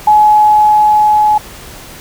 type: tone with level ramp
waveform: sine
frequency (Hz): 847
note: G#5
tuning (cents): +34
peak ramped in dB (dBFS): -3 to -6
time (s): 0.07-1.38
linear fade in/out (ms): 5
effects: pink hiss -32 dBFS RMS until 2 s